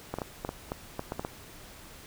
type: clicks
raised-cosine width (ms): 1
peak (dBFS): -18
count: 10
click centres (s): 0.14 / 0.186 / 0.218 / 0.449 / 0.491 / 0.719 / 0.994 / 1.121 / 1.195 / 1.249
effects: pink hiss -49 dBFS RMS until 2.06 s